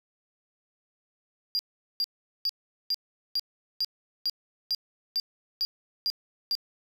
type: tone bursts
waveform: triangle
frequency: 4800 Hz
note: D8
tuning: 37 cents sharp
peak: -23 dBFS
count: 12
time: 1.55-6.552 s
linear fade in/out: 0 ms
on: 41 ms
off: 410 ms
effects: 10-bit